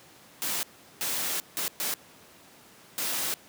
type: noise bursts at uneven times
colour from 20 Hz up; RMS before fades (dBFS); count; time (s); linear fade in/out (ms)
white; -30; 5; 0.42-0.63 / 1.01-1.4 / 1.57-1.68 / 1.8-1.94 / 2.98-3.34; 0
effects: pink hiss -53 dBFS RMS until 3.48 s + high-pass 150 Hz 12 dB/octave